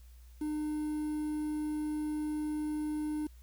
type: tone with quantisation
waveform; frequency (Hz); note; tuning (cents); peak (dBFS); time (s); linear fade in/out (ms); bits
triangle; 303.2; D#4; -45; -30; 0.41-3.27; 5; 9
effects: added 60 Hz sine -51 dBFS peak until 3.42 s + white hiss -67 dBFS RMS until 3.42 s